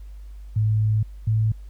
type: tone pair in turn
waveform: sine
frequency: 107.7 / 109.65 Hz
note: A2 / A2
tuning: -37 / -6 cents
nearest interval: unison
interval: 31 cents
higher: second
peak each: -17 dBFS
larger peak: neither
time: 0.56-1.03 / 1.27-1.52 s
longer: first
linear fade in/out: 5 ms
effects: added 50 Hz sine -36 dBFS peak until 1.69 s + pink hiss -62 dBFS RMS until 1.69 s